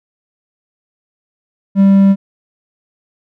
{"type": "tone", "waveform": "triangle", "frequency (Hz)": 196, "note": "G3", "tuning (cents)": 0, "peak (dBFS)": -3, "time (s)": [1.75, 2.16], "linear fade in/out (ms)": 50, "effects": []}